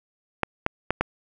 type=clicks; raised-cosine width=0.5 ms; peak=-6 dBFS; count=4; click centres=0.433 / 0.664 / 0.906 / 1.01 s; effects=none